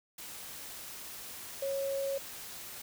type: tone in noise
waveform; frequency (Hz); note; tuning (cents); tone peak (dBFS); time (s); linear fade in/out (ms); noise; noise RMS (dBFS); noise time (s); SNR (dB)
sine; 549; C#5; -17; -31; 1.62-2.18; 5; white; -45; 0.18-2.82; +11
effects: none